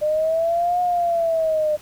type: linear two-way sweep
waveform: sine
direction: up then down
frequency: 600 to 720 to 600 Hz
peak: -17 dBFS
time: 0.01-1.77 s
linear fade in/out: 20 ms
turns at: 0.81 s
effects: pink hiss -46 dBFS RMS until 1.81 s

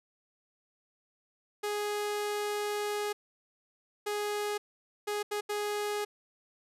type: tone bursts at uneven times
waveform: sawtooth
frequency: 415.3 Hz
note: G#4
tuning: in tune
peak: -27 dBFS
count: 5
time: 1.63-3.13 / 4.06-4.58 / 5.07-5.23 / 5.31-5.41 / 5.49-6.05 s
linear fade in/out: 10 ms
effects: resampled to 32000 Hz

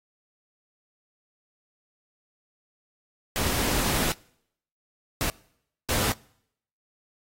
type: noise bursts at uneven times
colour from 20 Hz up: pink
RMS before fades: -26 dBFS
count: 3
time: 3.36-4.12 / 5.21-5.3 / 5.89-6.12 s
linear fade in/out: 0 ms
effects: noise-tail reverb RT60 0.7 s tail -24 dB re dry + AAC 48 kbps

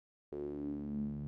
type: tone with band-pass filter sweep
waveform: sawtooth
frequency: 72.7 Hz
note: D2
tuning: 17 cents flat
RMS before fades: -40 dBFS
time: 0.32-1.27 s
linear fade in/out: 0 ms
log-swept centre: 400 to 170 Hz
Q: 7.8
effects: none

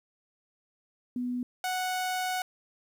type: tone pair in turn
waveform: sine / sawtooth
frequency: 246.9 / 738.6 Hz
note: B3 / F#5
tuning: 0 / -3 cents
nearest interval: octave + perfect fifth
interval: 1897 cents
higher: second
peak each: -29 / -25 dBFS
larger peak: second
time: 1.16-1.43 / 1.64-2.42 s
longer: second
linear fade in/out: 2 ms
effects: 11-bit

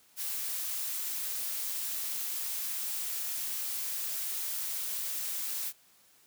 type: noise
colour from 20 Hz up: blue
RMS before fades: -35 dBFS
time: 0.16-5.73 s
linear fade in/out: 50 ms
effects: white hiss -63 dBFS RMS until 6.26 s + high-pass 60 Hz 12 dB/octave

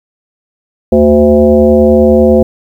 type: tone with frequency modulation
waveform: sine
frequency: 370 Hz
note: F#4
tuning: in tune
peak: -3 dBFS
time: 0.92-2.43 s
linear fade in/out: 5 ms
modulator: 146 Hz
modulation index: 1.6
effects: 7-bit

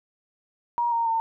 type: tone with pitch steps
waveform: sine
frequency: 949 / 927.3 / 906.1 Hz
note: A#5 / A#5 / A#5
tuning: +31 / -9 / -49 cents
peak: -21 dBFS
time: 0.78-1.2 s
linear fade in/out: 0 ms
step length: 140 ms
effects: none

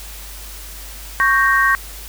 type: chord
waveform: sine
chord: G diminished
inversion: second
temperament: equal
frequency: 1108.7 / 1568 / 1864.7 Hz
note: Db6 / G6 / Bb6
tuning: 0 / 0 / 0 cents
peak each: -16 dBFS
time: 1.2-1.75 s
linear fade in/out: 0 ms
effects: added 50 Hz sine -34 dBFS peak until 2.08 s + white hiss -36 dBFS RMS until 2.08 s

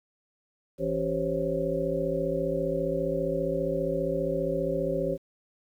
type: harmonic tone with a mistuned harmonic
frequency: 55.1 Hz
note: A1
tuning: 3 cents sharp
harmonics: 1 / 3 / 5 / 7 / 9 / 10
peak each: -40 / -33 / -35 / -32 / -32 / -30 dBFS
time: 0.78-5.18 s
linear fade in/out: 50 ms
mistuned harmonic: 9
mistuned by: +69 cents
effects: 10-bit

